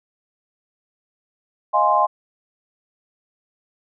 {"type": "chord", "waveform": "sine", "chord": "F minor seventh", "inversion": "third", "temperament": "equal", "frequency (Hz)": [622.3, 698.5, 830.6, 1046.5], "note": ["Eb5", "F5", "Ab5", "C6"], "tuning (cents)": [0, 0, 0, 0], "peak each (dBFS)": [-22, -22, -19, -17], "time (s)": [1.73, 2.07], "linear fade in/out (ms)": 20, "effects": []}